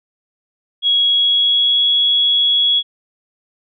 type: tone with pitch glide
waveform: sine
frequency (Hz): 3322 to 3349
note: G#7 to G#7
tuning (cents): 0 to +14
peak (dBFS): -11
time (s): 0.82-2.83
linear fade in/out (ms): 50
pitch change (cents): +14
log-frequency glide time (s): 1.03-1.87
effects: none